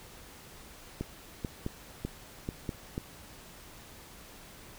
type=clicks; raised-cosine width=3 ms; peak=-20 dBFS; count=7; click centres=1.01 / 1.448 / 1.664 / 2.05 / 2.489 / 2.692 / 2.979 s; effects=pink hiss -51 dBFS RMS until 4.78 s